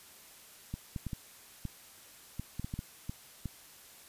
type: clicks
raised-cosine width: 5 ms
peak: -24 dBFS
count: 12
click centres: 0.74 / 0.962 / 1.067 / 1.132 / 1.653 / 2.396 / 2.596 / 2.645 / 2.739 / 2.791 / 3.095 / 3.457 s
effects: white hiss -55 dBFS RMS until 4.08 s + resampled to 32000 Hz